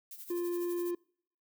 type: noise with tremolo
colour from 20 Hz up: violet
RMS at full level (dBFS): -45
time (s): 0.11-0.91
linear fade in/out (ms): 2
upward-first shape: sine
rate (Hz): 12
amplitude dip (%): 65
type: tone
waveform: triangle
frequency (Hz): 349.2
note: F4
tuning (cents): 0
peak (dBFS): -29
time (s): 0.3-0.95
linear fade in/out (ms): 5
effects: noise-tail reverb RT60 0.6 s tail -26 dB re dry